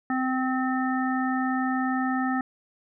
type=harmonic tone; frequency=258.8 Hz; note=C4; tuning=19 cents flat; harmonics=1 / 3 / 5 / 7; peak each=-25 / -30 / -32 / -33 dBFS; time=0.1-2.41 s; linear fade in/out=2 ms; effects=none